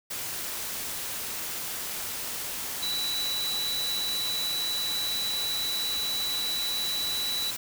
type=tone in noise; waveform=sine; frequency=3945 Hz; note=B7; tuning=3 cents flat; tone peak=-28 dBFS; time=2.82-7.51 s; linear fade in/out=10 ms; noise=white; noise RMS=-34 dBFS; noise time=0.1-7.57 s; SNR=+3 dB; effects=none